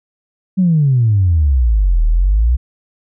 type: exponential two-way sweep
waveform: sine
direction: down then up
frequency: 193.7 to 38.22 to 64.2 Hz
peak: -8 dBFS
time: 0.57-2.57 s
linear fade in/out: 20 ms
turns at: 2.05 s
effects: tanh soft clip ceiling -4 dBFS